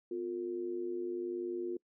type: tone with amplitude modulation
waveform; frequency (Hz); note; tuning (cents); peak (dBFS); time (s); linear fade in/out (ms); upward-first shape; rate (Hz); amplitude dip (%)
sine; 354.2; F4; +24; -31; 0.11-1.77; 5; sine; 101; 70
effects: noise-tail reverb RT60 0.1 s tail -24 dB re dry